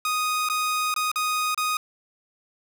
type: tone with dropouts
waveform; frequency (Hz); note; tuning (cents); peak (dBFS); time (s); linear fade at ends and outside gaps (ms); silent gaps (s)
sawtooth; 1244.5; D#6; 0; -19; 0.05-1.77; 2; 0.488-0.498 / 0.941-0.962 / 1.116-1.158 / 1.546-1.576
effects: none